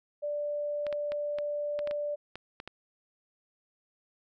sine tone, 587.3 Hz, D5, in tune, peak -30 dBFS, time 0.22-2.16 s, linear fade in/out 20 ms
clicks, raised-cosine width 0.3 ms, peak -24 dBFS, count 10, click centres 0.867 / 0.927 / 1.12 / 1.386 / 1.791 / 1.874 / 1.911 / 2.356 / 2.601 / 2.676 s
effects none

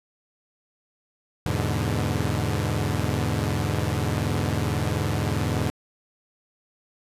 sawtooth chord, E dominant seventh, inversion none, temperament equal with one note detuned, 82.41 / 103.83 / 124.04 / 146.83 Hz, E2 / G#2 / B2 / D3, 0 / 0 / +8 / 0 cents, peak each -25 / -23 / -26 / -25 dBFS, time 1.46-5.7 s, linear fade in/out 0 ms, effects resampled to 32000 Hz

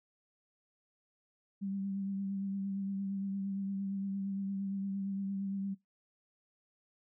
sine tone with vibrato, 196 Hz, G3, in tune, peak -34 dBFS, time 1.61-5.75 s, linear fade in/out 20 ms, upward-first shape triangle, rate 8.7 Hz, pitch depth 30 cents each way, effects noise-tail reverb RT60 0.2 s tail -23 dB re dry

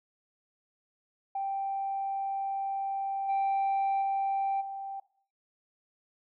sine tone with level steps, 784 Hz, G5, in tune, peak -29 / -23 / -25 / -35 dBFS, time 1.35-5 s, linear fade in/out 5 ms, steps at 3.28 / 4.01 / 4.6 s, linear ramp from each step 20 ms, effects noise-tail reverb RT60 0.5 s tail -18 dB re dry + tanh soft clip ceiling -24 dBFS

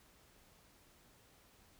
silence, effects pink hiss -66 dBFS RMS until 1.79 s

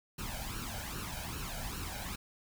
pink noise with flanger, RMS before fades -40 dBFS, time 0.18-2.16 s, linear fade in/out 10 ms, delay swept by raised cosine 0.71 to 1.32 ms, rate 2.5 Hz, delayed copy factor +0.7, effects none

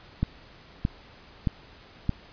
click train, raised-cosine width 5 ms, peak -11 dBFS, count 4, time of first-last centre 0.23-2.093 s, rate 1.61 Hz, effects pink hiss -51 dBFS RMS until 2.32 s + resampled to 11025 Hz

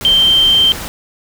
sine tone in noise, 3136 Hz, G7, in tune, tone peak -7 dBFS, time 0.05-0.72 s, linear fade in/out 0 ms, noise pink, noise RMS -25 dBFS, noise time 0.01-0.88 s, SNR +15 dB, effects none

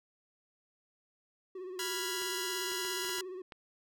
triangle tone with vibrato, 370 Hz, F#4, in tune, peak -38 dBFS, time 1.55-3.42 s, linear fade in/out 5 ms, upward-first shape sine, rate 17 Hz, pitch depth 59 cents each way
10% pulse chord, F diminished, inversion second, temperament equal, 987.8 / 1396.9 / 1661.2 Hz, Cb6 / F6 / Ab6, 0 / 0 / 0 cents, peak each -30 / -32 / -31 dBFS, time 1.79-3.21 s, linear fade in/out 2 ms
clicks, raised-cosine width 0.3 ms, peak -31 dBFS, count 7, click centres 2.22 / 2.718 / 2.85 / 3.048 / 3.094 / 3.185 / 3.522 s
effects none

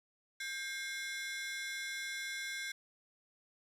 sawtooth ring-modulated tone, 1864 Hz, A#6, 1 cent flat, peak -32 dBFS, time 0.4-2.72 s, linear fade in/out 5 ms, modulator 275 Hz, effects low-pass 10000 Hz 12 dB/octave + 11-bit

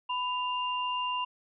sine tone pair together, 996.7 / 2794 Hz, B5 / F7, +16 / 0 cents, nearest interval octave + tritone, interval 1784 cents, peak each -30 / -34 dBFS, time 0.09-1.25 s, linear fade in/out 10 ms, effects none

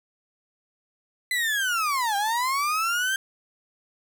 35% pulse linear two-way sweep, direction down then up, 2028 to 788 to 1588 Hz, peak -21 dBFS, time 1.31-3.16 s, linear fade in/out 2 ms, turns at 2.16 s, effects none

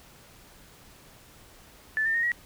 sine tone with pitch steps, 1750 / 1802.3 / 1856.2 / 1911.7 Hz, A6 / A6 / A#6 / A#6, -10 / +41 / -8 / +43 cents, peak -23 dBFS, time 1.97-2.318 s, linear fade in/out 0 ms, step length 87 ms, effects pink hiss -53 dBFS RMS until 2.45 s

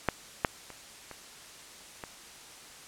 clicks, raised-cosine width 0.5 ms, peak -9 / -8 / -29 / -27 / -23 dBFS, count 5, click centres 0.087 / 0.448 / 0.703 / 1.113 / 2.038 s, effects white hiss -49 dBFS RMS until 2.87 s + low-pass 9000 Hz 12 dB/octave

